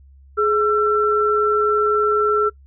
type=tone pair together; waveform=sine; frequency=420.9 / 1344 Hz; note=G#4 / E6; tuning=+23 / +33 cents; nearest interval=octave + minor sixth; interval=2010 cents; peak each=-17 dBFS; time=0.37-2.5 s; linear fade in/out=20 ms; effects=noise-tail reverb RT60 0.1 s tail -22 dB re dry + added 68 Hz sine -44 dBFS peak until 2.66 s